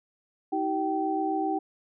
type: tone cluster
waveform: sine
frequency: 316.3 / 383.8 / 774 Hz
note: D#4 / G4 / G5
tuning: +29 / -37 / -22 cents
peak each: -29 / -32 / -28 dBFS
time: 0.52-1.59 s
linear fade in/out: 10 ms
effects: none